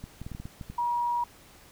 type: clicks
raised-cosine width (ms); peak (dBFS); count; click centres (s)
5; -26; 9; 0.04 / 0.216 / 0.265 / 0.317 / 0.349 / 0.4 / 0.455 / 0.612 / 0.7
type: tone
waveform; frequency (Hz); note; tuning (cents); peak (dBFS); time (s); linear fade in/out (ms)
sine; 957; A#5; +45; -25; 0.78-1.24; 5
effects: pink hiss -54 dBFS RMS until 1.71 s